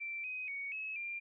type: tone with pitch steps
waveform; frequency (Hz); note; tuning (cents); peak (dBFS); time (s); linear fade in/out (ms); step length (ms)
sine; 2344 / 2514 / 2235 / 2576 / 2385; D7 / D#7 / C#7 / E7 / D7; -4 / +17 / +14 / -41 / +26; -38; 0-1.2; 20; 240
effects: none